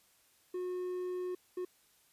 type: tone bursts at uneven times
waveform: triangle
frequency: 362.9 Hz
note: F#4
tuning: 34 cents flat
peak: -33 dBFS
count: 2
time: 0.54-1.35 / 1.57-1.65 s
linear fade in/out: 5 ms
effects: white hiss -68 dBFS RMS until 2.12 s + resampled to 32000 Hz

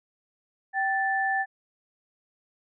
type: tone pair together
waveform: sine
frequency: 776.1 / 1760 Hz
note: G5 / A6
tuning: -18 / 0 cents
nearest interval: octave + major second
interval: 1418 cents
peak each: -26 / -26 dBFS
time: 0.73-1.46 s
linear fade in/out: 50 ms
effects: none

